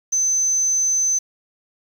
sine tone, 6140 Hz, G8, 37 cents flat, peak -16 dBFS, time 0.12-1.19 s, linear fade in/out 10 ms, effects 7-bit

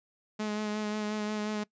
sawtooth tone with vibrato, 211.8 Hz, G#3, 34 cents sharp, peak -27 dBFS, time 0.39-1.64 s, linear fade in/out 10 ms, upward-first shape sine, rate 5.6 Hz, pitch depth 20 cents each way, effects noise-tail reverb RT60 0.1 s tail -22 dB re dry + resampled to 16000 Hz

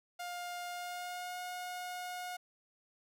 sawtooth tone with pitch glide, 707 to 721.4 Hz, F5 to F#5, +21 to -44 cents, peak -36 dBFS, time 0.19-2.37 s, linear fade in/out 10 ms, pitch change +35 cents, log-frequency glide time 0.69-1.4 s, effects none

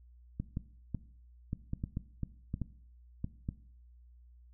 clicks, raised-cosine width 5 ms, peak -22 dBFS, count 12, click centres 0.4 / 0.571 / 0.947 / 1.531 / 1.734 / 1.839 / 1.971 / 2.233 / 2.541 / 2.617 / 3.244 / 3.489 s, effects noise-tail reverb RT60 0.6 s tail -18 dB re dry + added 60 Hz sine -55 dBFS peak until 4.53 s

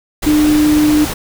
sine tone in noise, 301.5 Hz, D4, 46 cents sharp, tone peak -8 dBFS, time 0.26-1.05 s, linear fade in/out 10 ms, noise pink, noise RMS -21 dBFS, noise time 0.22-1.14 s, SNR +10 dB, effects none

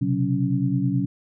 sine tone cluster, 126.2 / 135.6 / 186.1 / 279.5 Hz, B2 / C#3 / F#3 / C#4, +38 / -38 / +10 / +14 cents, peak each -25 dBFS, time 0.01-1.06 s, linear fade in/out 10 ms, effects none

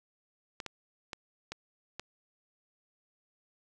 clicks, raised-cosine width 0.2 ms, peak -21 dBFS, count 5, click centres 0.602 / 0.663 / 1.132 / 1.52 / 1.996 s, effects none

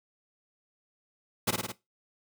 pink noise with echo, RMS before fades -25 dBFS, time 1.47-1.51 s, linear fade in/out 10 ms, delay 53 ms, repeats 4, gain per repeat -3 dB, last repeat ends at 1.722 s, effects noise-tail reverb RT60 0.2 s tail -18 dB re dry + high-pass 100 Hz 12 dB/octave

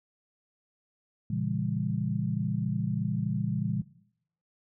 sine chord, A# diminished seventh, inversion none, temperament just, 116.54 / 139.85 / 167.82 / 201.4 Hz, A#2 / C#3 / E3 / G3, 0 / +16 / +31 / +47 cents, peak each -33 dBFS, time 1.3-3.82 s, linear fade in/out 5 ms, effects noise-tail reverb RT60 0.7 s tail -18 dB re dry

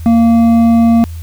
sine tone with hard clipping, 230.7 Hz, A#3, 18 cents flat, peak -7 dBFS, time 0.06-1.04 s, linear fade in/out 0 ms, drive 7 dB, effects added 82 Hz sine -22 dBFS peak until 1.22 s + white hiss -42 dBFS RMS until 1.22 s

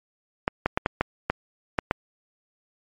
clicks, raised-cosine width 0.5 ms, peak -6 dBFS, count 8, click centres 0.479 / 0.66 / 0.775 / 0.861 / 1.01 / 1.3 / 1.788 / 1.911 s, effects MP3 64 kbps

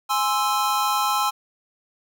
square chord, Ab augmented, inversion none, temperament equal, 830.6 / 1046.5 / 1318.5 Hz, Ab5 / C6 / E6, 0 / 0 / 0 cents, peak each -25 dBFS, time 0.09-1.31 s, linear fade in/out 20 ms, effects none

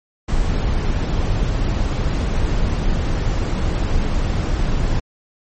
brown noise, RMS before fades -18 dBFS, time 0.28-5 s, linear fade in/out 10 ms, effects MP3 32 kbps

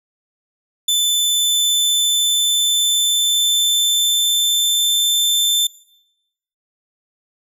sawtooth tone with pitch glide, 3520 to 3549 Hz, A7 to A7, 0 to +14 cents, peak -11 dBFS, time 0.88-5.67 s, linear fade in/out 5 ms, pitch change +14 cents, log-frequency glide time 1.19-5.01 s, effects noise-tail reverb RT60 0.9 s tail -23 dB re dry

